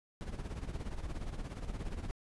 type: noise with tremolo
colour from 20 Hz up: brown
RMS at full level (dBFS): -37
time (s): 0.21-2.11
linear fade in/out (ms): 0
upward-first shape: sine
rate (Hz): 17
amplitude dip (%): 70
effects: resampled to 24000 Hz